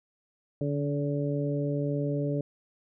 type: harmonic tone with a mistuned harmonic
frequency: 143.6 Hz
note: D3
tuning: 39 cents flat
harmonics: 1 / 2 / 3 / 4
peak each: -29 / -32 / -34 / -35 dBFS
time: 0.61-2.41 s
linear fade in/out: 2 ms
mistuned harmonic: 1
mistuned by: +19 cents
effects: none